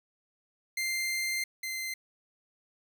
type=tone pair in turn; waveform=sawtooth; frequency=2093 / 2076 Hz; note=C7 / C7; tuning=0 / -14 cents; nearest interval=unison; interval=14 cents; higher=first; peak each=-26 / -30 dBFS; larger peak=first; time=0.77-1.44 / 1.63-1.94 s; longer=first; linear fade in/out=5 ms; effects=none